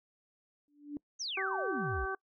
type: tone with exponential growth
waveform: sine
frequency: 291.7 Hz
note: D4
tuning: 12 cents flat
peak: -33 dBFS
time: 0.68-0.97 s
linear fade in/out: 1 ms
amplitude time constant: 62 ms
type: exponential sweep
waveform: sine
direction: down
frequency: 6520 to 50.1 Hz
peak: -35 dBFS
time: 1.19-2.06 s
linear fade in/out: 20 ms
type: harmonic tone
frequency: 384.3 Hz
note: G4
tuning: 34 cents flat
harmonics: 1 / 2 / 3 / 4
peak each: -38 / -41 / -39 / -38 dBFS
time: 1.37-2.15 s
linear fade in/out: 5 ms
effects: noise-tail reverb RT60 0.1 s tail -24 dB re dry